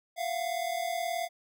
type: tone pair together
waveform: square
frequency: 680 / 718.8 Hz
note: F5 / F5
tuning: -46 / +50 cents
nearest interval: minor second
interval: 96 cents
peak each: -33 / -35 dBFS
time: 0.16-1.29 s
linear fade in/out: 50 ms
effects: none